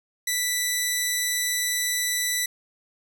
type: tone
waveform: 10% pulse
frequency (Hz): 1975.5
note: B6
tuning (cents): 0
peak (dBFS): -14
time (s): 0.27-2.46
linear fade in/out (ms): 5
effects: none